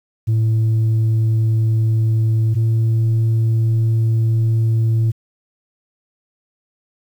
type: tone pair in turn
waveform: sine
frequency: 111.2 / 112.69 Hz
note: A2 / A2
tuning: +19 / +42 cents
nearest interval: unison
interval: 23 cents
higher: second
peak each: -10 dBFS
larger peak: neither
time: 0.27-2.55 / 2.55-5.12 s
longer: second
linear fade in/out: 20 ms
effects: tanh soft clip ceiling -12 dBFS + 8-bit